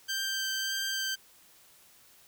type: tone with vibrato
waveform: 15% pulse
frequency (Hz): 1568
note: G6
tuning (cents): 0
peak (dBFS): -24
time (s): 0.08-1.16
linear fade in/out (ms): 20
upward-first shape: sine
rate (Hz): 1.7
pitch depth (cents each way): 11
effects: white hiss -59 dBFS RMS until 2.27 s